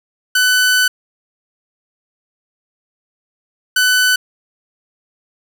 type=tone bursts at uneven times; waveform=sawtooth; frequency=1500 Hz; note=F#6; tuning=23 cents sharp; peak=-7 dBFS; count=2; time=0.35-0.88 / 3.76-4.16 s; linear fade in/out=5 ms; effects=none